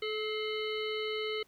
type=harmonic tone with a mistuned harmonic; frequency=431.6 Hz; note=A4; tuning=33 cents flat; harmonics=1 / 3 / 5 / 7 / 9 / 10; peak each=-34 / -44 / -40 / -40 / -48 / -47 dBFS; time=0.02-1.43 s; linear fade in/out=5 ms; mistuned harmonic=5; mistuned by=-39 cents; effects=pink hiss -66 dBFS RMS until 1.47 s